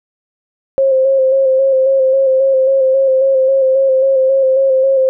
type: tone with vibrato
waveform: sine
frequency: 532 Hz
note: C5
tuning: 29 cents sharp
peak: -8 dBFS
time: 0.78-5.09 s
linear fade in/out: 0 ms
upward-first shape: square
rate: 3.7 Hz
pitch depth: 25 cents each way
effects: none